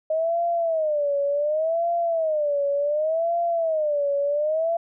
sine tone with vibrato, 622.3 Hz, D#5, in tune, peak -20 dBFS, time 0.1-4.77 s, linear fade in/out 5 ms, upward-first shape sine, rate 0.68 Hz, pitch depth 170 cents each way, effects none

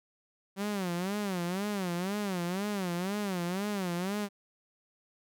sawtooth tone with vibrato, 189.7 Hz, F#3, 43 cents sharp, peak -27 dBFS, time 0.56-4.29 s, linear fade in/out 50 ms, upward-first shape sine, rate 2 Hz, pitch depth 170 cents each way, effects none

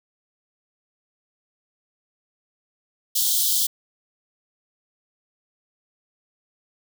white high-pass noise, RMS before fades -21 dBFS, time 3.15-3.67 s, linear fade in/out 10 ms, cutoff 3100 Hz, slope 96 dB/octave, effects none

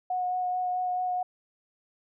sine tone with vibrato, 729 Hz, F#5, 26 cents flat, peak -26 dBFS, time 0.1-1.23 s, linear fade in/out 5 ms, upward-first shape sine, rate 4.6 Hz, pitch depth 12 cents each way, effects none

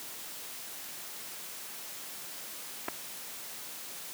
clicks, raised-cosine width 0.5 ms, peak -18 dBFS, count 2, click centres 2.883 / 2.886 s, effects white hiss -43 dBFS RMS until 4.13 s + high-pass 150 Hz 12 dB/octave

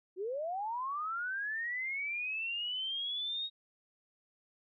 sine linear sweep, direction up, 349.2 to 3776 Hz, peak -34 dBFS, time 0.16-3.5 s, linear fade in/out 50 ms, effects none

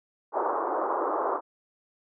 white band-pass noise, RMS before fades -28 dBFS, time 0.32-1.41 s, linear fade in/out 50 ms, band 320 to 1200 Hz, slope 48 dB/octave, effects none

